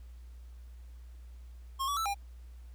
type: tone with pitch steps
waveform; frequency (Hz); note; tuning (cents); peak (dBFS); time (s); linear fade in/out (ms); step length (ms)
square; 1077 / 1140 / 1321 / 803; C6 / C#6 / E6 / G5; +50 / +48 / +3 / +41; -31; 1.79-2.146; 20; 89
effects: added 60 Hz sine -46 dBFS peak until 2.74 s + pink hiss -68 dBFS RMS until 2.74 s